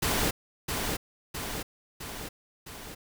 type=noise with echo; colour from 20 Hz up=pink; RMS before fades=-27 dBFS; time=0.02-0.31 s; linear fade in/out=10 ms; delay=660 ms; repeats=4; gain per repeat=-4 dB; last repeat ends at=2.95 s; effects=none